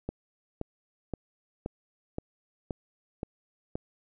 click train, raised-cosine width 2 ms, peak -19 dBFS, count 8, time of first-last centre 0.09-3.755 s, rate 1.91 Hz, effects none

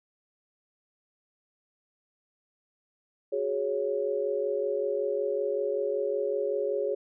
sine chord, F# suspended second, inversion none, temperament equal, 370 / 415.3 / 554.4 Hz, F#4 / G#4 / C#5, 0 / 0 / 0 cents, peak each -34 / -29 / -30 dBFS, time 3.32-6.95 s, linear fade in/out 10 ms, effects none

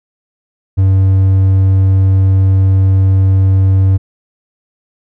triangle tone, 95.7 Hz, G2, 41 cents flat, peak -4 dBFS, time 0.77-3.98 s, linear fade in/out 20 ms, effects none

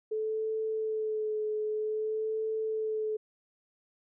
sine tone with vibrato, 433.3 Hz, A4, 27 cents flat, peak -29 dBFS, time 0.11-3.17 s, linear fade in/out 10 ms, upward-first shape sine, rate 0.52 Hz, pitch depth 23 cents each way, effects none

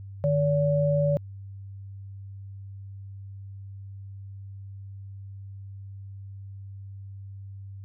sine tone pair together, 150.94 / 572 Hz, D3 / D5, +48 / -46 cents, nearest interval octave + major seventh, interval 2306 cents, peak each -23 dBFS, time 0.24-1.17 s, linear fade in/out 0 ms, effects added 98 Hz sine -38 dBFS peak until 7.84 s

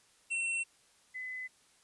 square / sine tone pair in turn, 2709 / 2018 Hz, E7 / B6, +47 / +37 cents, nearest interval perfect fourth, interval 510 cents, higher first, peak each -32 / -38 dBFS, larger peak first, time 0.3-0.64 / 1.14-1.48 s, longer neither, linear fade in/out 20 ms, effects white hiss -66 dBFS RMS until 1.83 s + resampled to 24000 Hz

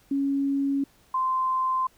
sine tone pair in turn, 277.2 / 1038.7 Hz, C#4 / C6, 0 / -13 cents, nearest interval octave + major seventh, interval 2287 cents, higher second, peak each -22 dBFS, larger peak neither, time 0.11-0.84 / 1.14-1.87 s, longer neither, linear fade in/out 5 ms, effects pink hiss -60 dBFS RMS until 1.97 s

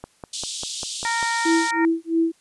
click train, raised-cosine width 1 ms, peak -19 dBFS, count 7, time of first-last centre 0.04-1.228 s, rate 5.05 Hz
pink band-pass noise, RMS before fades -31 dBFS, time 0.33-1.71 s, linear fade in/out 5 ms, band 3200 to 9100 Hz, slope 48 dB/octave
harmonic tone, 463.1 Hz, A#4, 11 cents flat, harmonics 2 / 3 / 4 / 5, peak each -24 / -32 / -25 / -34 dBFS, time 1.05-1.85 s, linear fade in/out 0 ms
sine tone with tremolo, 329.3 Hz, E4, 2 cents flat, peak -15 dBFS, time 1.45-2.32 s, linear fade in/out 10 ms, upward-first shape sine, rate 3 Hz, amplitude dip 100%
effects white hiss -60 dBFS RMS until 2.4 s + resampled to 24000 Hz

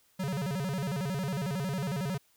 square tone with vibrato, 161.5 Hz, E3, 35 cents flat, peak -31 dBFS, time 0.19-2.18 s, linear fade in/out 10 ms, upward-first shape square, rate 11 Hz, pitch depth 260 cents each way, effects white hiss -67 dBFS RMS until 2.36 s

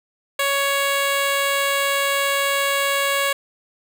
10% pulse tone, 557 Hz, C#5, 8 cents sharp, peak -10 dBFS, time 0.39-3.33 s, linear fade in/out 5 ms, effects none

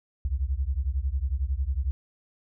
sine beating tone pair, 62.3 / 73.3 Hz, B1 / D2, +16 / -3 cents, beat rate 11 Hz, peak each -27 / -28 dBFS, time 0.25-1.91 s, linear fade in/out 0 ms, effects none

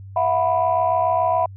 sine chord, E suspended second, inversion none, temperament equal with one note detuned, 659.3 / 726.4 / 987.8 Hz, E5 / F#5 / B5, 0 / -32 / 0 cents, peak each -20 dBFS, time 0.16-1.46 s, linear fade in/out 5 ms, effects tanh soft clip ceiling -8 dBFS + added 97 Hz sine -35 dBFS peak until 1.56 s

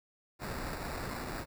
pink noise with sample-and-hold, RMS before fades -39 dBFS, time 0.39-1.46 s, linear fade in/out 50 ms, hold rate 3150 Hz, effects none

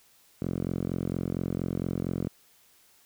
5% pulse tone with band-pass filter, 44.33 Hz, F1, 27 cents sharp, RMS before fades -31 dBFS, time 0.42-2.28 s, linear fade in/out 0 ms, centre 170 Hz, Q 1, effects white hiss -61 dBFS RMS until 3.05 s

